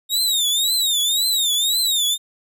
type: tone with vibrato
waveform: sawtooth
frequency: 3729 Hz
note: A#7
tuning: in tune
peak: -14 dBFS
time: 0.09-2.18 s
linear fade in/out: 50 ms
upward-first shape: triangle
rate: 1.9 Hz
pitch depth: 180 cents each way
effects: none